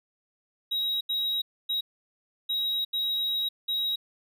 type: tone bursts at uneven times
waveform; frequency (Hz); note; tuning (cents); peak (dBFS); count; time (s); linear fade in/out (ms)
triangle; 3823; A#7; +43; -24; 6; 0.71-1.01 / 1.09-1.42 / 1.69-1.81 / 2.49-2.85 / 2.93-3.49 / 3.68-3.96; 10
effects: none